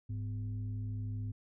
sine tone with frequency modulation, 104.6 Hz, G#2, 13 cents sharp, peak -35 dBFS, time 0.09-1.32 s, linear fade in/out 10 ms, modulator 148 Hz, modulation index 0.46, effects none

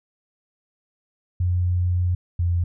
sine tone pair in turn, 89.3 / 86.86 Hz, F2 / F2, +39 / -9 cents, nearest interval unison, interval 48 cents, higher first, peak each -18 dBFS, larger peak neither, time 1.4-2.15 / 2.39-2.64 s, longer first, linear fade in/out 5 ms, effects none

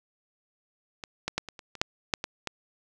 clicks, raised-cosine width 0.2 ms, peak -20 / -12 / -10 / -22 / -26 / -25 / -6 / -6 / -14 / -14 dBFS, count 10, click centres 1.038 / 1.28 / 1.38 / 1.487 / 1.592 / 1.753 / 1.815 / 2.138 / 2.241 / 2.473 s, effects none

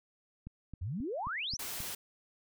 click train, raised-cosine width 5 ms, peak -31 dBFS, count 6, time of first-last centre 0.47-1.803 s, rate 3.75 Hz
sine exponential sweep, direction up, 77.78 to 6230 Hz, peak -34 dBFS, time 0.81-1.57 s, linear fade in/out 10 ms
white noise, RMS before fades -40 dBFS, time 1.59-1.95 s, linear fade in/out 5 ms
effects none

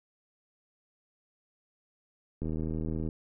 click train, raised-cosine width 3 ms, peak -22 dBFS, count 54, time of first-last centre 2.42-3.088 s, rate 79.3 Hz, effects none

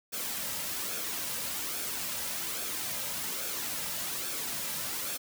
white noise with flanger, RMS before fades -35 dBFS, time 0.12-5.18 s, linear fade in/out 20 ms, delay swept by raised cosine 1 to 2.8 ms, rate 1.2 Hz, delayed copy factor -0.5, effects none

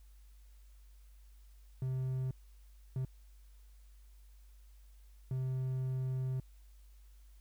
triangle tone bursts at uneven times, 130 Hz, C3, 11 cents flat, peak -31 dBFS, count 3, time 1.82-2.31 / 2.96-3.05 / 5.31-6.4 s, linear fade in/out 2 ms, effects added 50 Hz sine -55 dBFS peak until 7.4 s + white hiss -72 dBFS RMS until 7.4 s

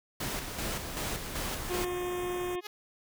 pink noise with tremolo, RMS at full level -34 dBFS, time 0.2-1.85 s, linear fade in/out 5 ms, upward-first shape square, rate 2.6 Hz, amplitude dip 45%
pink band-stop noise, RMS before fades -43 dBFS, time 1.53-2.56 s, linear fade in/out 10 ms, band 2300 to 5700 Hz, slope 48 dB/octave
harmonic tone, 358 Hz, F4, 43 cents sharp, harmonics 1 / 2 / 3 / 5 / 6 / 7 / 8 / 9 / 10, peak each -32 / -42 / -42 / -49 / -52 / -49 / -55 / -51 / -55 dBFS, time 1.69-2.61 s, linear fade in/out 20 ms
5% pulse tone with exponential growth, 418.6 Hz, G#4, 14 cents sharp, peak -24 dBFS, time 2.59-2.67 s, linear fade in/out 5 ms, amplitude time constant 16 ms
effects none

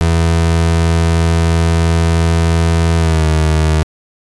30% pulse tone with pitch glide, 83 to 78.43 Hz, E2 to D#2, +12 to +14 cents, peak -7 dBFS, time 0.01-3.83 s, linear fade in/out 0 ms, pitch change -98 cents, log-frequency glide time 2.98-3.25 s, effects resampled to 24000 Hz

